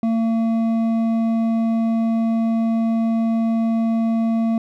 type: tone with hard clipping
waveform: sine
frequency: 226.7 Hz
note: A#3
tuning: 48 cents flat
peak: -18 dBFS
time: 0.03-4.58 s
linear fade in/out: 2 ms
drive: 7 dB
effects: none